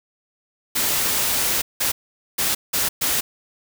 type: noise bursts at uneven times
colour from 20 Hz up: white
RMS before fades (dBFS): -21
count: 5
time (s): 0.75-1.62 / 1.8-1.92 / 2.38-2.55 / 2.73-2.89 / 3.01-3.21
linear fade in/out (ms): 10
effects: none